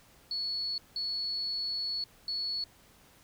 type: tone bursts at uneven times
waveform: sine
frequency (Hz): 4400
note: C#8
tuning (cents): -14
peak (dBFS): -31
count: 3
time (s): 0.31-0.78 / 0.96-2.04 / 2.28-2.64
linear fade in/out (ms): 2
effects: pink hiss -60 dBFS RMS until 3.23 s

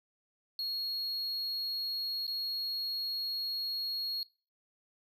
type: tone with dropouts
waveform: triangle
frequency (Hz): 4305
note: C8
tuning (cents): +49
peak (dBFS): -32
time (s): 0.59-4.23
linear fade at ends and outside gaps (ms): 1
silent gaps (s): 2.267-2.278
effects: noise-tail reverb RT60 0.3 s tail -19 dB re dry

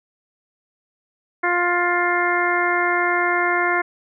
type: harmonic tone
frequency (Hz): 351.7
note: F4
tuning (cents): +12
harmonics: 1 / 2 / 3 / 4 / 5 / 6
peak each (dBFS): -24 / -24 / -24 / -24 / -24 / -24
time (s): 1.43-3.82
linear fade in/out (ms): 10
effects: none

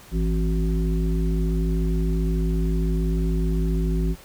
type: harmonic tone with a mistuned harmonic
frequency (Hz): 53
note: G#1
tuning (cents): +36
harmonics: 1 / 3 / 5 / 7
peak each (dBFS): -21 / -25 / -32 / -32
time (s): 0.11-4.16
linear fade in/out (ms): 50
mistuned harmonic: 3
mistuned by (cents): +78
effects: pink hiss -47 dBFS RMS until 4.24 s

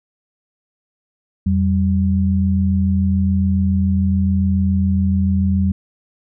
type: tone pair together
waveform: sine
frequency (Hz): 86 / 193.06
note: F2 / G3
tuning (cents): -26 / -26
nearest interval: octave + major second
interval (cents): 1400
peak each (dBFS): -16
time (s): 1.46-5.72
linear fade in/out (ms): 5
effects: none

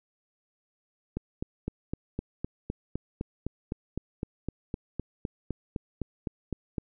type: click train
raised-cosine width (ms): 3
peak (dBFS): -18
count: 23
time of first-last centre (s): 1.17-6.782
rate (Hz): 3.92
effects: none

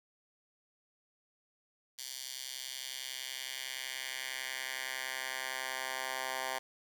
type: tone with high-pass filter sweep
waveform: 10% pulse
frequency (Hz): 130.81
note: C3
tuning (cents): 0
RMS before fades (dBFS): -40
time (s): 1.98-6.59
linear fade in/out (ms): 10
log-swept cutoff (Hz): 4500 to 970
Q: 1.3
effects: 10-bit

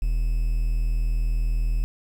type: tone with quantisation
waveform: triangle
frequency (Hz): 40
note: D#1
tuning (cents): +49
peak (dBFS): -18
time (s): 0.02-1.84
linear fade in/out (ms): 0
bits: 8
effects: none

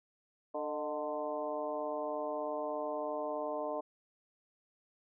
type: harmonic tone with a mistuned harmonic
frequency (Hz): 148.5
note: D3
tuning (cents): +20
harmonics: 2 / 3 / 4 / 5 / 6 / 7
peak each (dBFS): -44 / -42 / -37 / -44 / -44 / -44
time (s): 0.54-3.81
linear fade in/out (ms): 10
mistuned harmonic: 4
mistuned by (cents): +48
effects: none

